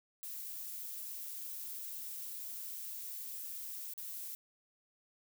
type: noise with dropouts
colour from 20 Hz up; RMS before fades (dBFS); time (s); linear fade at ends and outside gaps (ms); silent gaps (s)
violet; -44; 0.23-4.35; 0; 3.936-3.978
effects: none